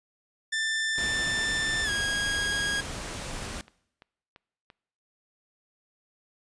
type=tone with pitch glide; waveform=sawtooth; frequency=1777 to 1639 Hz; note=A6 to G#6; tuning=+17 to -23 cents; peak=-23 dBFS; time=0.52-2.81 s; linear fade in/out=10 ms; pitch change=-140 cents; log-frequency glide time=1.84-1.9 s
type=click train; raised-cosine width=0.3 ms; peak=-33 dBFS; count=12; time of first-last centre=0.96-4.701 s; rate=2.94 Hz
type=noise; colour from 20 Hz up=pink; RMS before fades=-36 dBFS; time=0.98-3.61 s; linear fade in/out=0 ms
effects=noise-tail reverb RT60 0.8 s tail -23 dB re dry + resampled to 22050 Hz